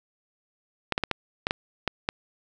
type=clicks; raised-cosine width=0.3 ms; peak=-8 dBFS; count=8; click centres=0.923 / 0.979 / 1.037 / 1.113 / 1.469 / 1.509 / 1.877 / 2.089 s; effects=none